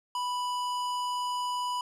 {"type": "tone with hard clipping", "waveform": "sine", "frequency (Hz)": 987.8, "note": "B5", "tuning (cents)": 0, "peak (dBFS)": -31, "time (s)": [0.15, 1.81], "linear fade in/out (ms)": 2, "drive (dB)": 15, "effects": []}